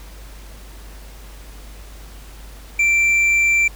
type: tone with hard clipping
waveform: triangle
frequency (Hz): 2349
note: D7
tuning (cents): 0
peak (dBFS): -14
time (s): 2.79-3.68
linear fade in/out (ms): 5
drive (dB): 7
effects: added 50 Hz sine -36 dBFS peak until 3.75 s + pink hiss -44 dBFS RMS until 3.75 s